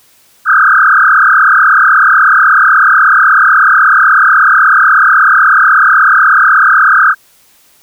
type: tone with frequency modulation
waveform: sine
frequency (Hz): 1416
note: F6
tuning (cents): +23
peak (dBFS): -3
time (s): 0.45-7.15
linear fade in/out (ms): 50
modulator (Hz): 36.3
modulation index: 5.2
effects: white hiss -47 dBFS RMS until 7.82 s